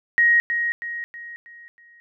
sine tone with echo, 1883 Hz, A#6, 17 cents sharp, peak -13 dBFS, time 0.18-0.4 s, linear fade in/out 0 ms, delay 320 ms, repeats 5, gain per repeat -7 dB, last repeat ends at 2 s, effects none

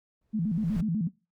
brown noise with exponential growth, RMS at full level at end -35 dBFS, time 0.21-0.81 s, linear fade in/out 5 ms, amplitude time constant 130 ms
sine tone with vibrato, 189.4 Hz, F#3, 41 cents sharp, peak -25 dBFS, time 0.33-1.09 s, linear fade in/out 20 ms, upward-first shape square, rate 8.1 Hz, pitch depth 230 cents each way
effects noise-tail reverb RT60 0.3 s tail -22 dB re dry

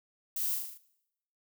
violet noise with echo, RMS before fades -34 dBFS, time 0.36-0.55 s, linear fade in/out 5 ms, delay 38 ms, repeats 6, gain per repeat -3 dB, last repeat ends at 0.778 s, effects noise-tail reverb RT60 0.8 s tail -19 dB re dry

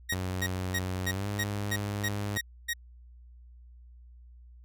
sawtooth tone bursts, 1882 Hz, A#6, 16 cents sharp, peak -25 dBFS, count 9, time 0.09-2.736 s, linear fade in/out 10 ms, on 54 ms, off 270 ms
sawtooth tone with pitch glide, 92.5 to 102.04 Hz, F#2 to G#2, 0 to -30 cents, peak -27 dBFS, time 0.12-2.38 s, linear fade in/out 5 ms, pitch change +170 cents, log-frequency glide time 1.1-1.27 s
effects added 60 Hz sine -49 dBFS peak until 4.64 s

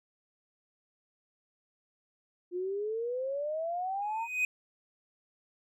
sine exponential sweep, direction up, 349.2 to 941 Hz, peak -31 dBFS, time 2.51-4.28 s, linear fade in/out 50 ms
triangle tone with exponential growth, 2501 Hz, D#7, 8 cents sharp, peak -22 dBFS, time 4.02-4.45 s, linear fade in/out 2 ms, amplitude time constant 93 ms
effects none

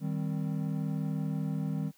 triangle chord, C minor, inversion first, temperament equal, 155.56 / 196 / 261.6 Hz, Eb3 / G3 / C4, 0 / 0 / 0 cents, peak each -30 / -33 / -36 dBFS, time 0-1.92 s, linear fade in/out 50 ms, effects white hiss -65 dBFS RMS until 1.97 s

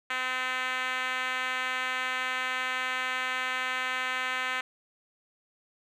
5% pulse tone with band-pass filter, 256.4 Hz, C4, 35 cents flat, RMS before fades -31 dBFS, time 0.1-4.61 s, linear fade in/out 5 ms, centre 1800 Hz, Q 1.1, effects none

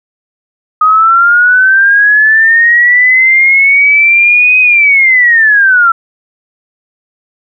sine linear two-way sweep, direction up then down, 1244.5 to 2522 to 1335 Hz, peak -3 dBFS, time 0.81-5.92 s, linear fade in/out 5 ms, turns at 4.6 s, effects none

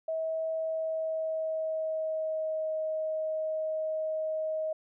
sine tone with pitch glide, 643 to 629 Hz, E5 to D#5, -43 to +19 cents, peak -29 dBFS, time 0.08-4.73 s, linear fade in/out 5 ms, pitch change -38 cents, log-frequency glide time 0.51-2.74 s, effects none

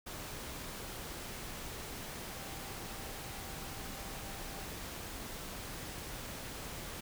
sine tone in noise, 784 Hz, G5, in tune, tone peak -55 dBFS, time 2.28-4.66 s, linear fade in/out 10 ms, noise pink, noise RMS -44 dBFS, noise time 0.06-7.01 s, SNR -14 dB, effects none

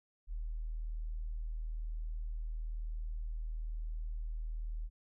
sine tone, 39.47 Hz, D#1, 26 cents sharp, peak -36 dBFS, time 0.27-4.9 s, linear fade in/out 50 ms, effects none

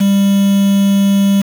triangle tone with quantisation, 198.1 Hz, G3, 18 cents sharp, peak -6 dBFS, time 0-1.42 s, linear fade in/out 10 ms, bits 4, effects none

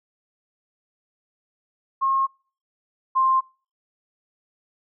sine tone pair in turn, 1077 / 1052.4 Hz, C6 / C6, +50 / +10 cents, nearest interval unison, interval 40 cents, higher first, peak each -18 / -16 dBFS, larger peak second, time 2.01-2.27 / 3.15-3.41 s, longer neither, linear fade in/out 20 ms, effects noise-tail reverb RT60 0.4 s tail -25 dB re dry

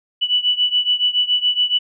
sine beating tone pair, 2960 / 2967.1 Hz, F#7 / F#7, 0 / +4 cents, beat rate 7.1 Hz, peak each -17 / -19 dBFS, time 0.21-1.79 s, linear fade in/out 20 ms, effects none

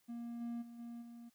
triangle tone with level steps, 235.5 Hz, A#3, 18 cents sharp, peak -40 / -37 / -48 / -43 / -48 dBFS, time 0.08-1.3 s, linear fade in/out 20 ms, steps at 0.4 / 0.61 / 0.78 / 1.01 s, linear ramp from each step 20 ms, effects white hiss -75 dBFS RMS until 1.34 s

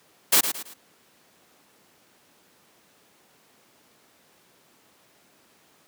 white noise with echo, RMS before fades -17 dBFS, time 0.32-0.41 s, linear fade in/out 10 ms, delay 110 ms, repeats 3, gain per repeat -9 dB, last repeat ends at 0.74 s, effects pink hiss -59 dBFS RMS until 5.87 s + high-pass 200 Hz 12 dB/octave

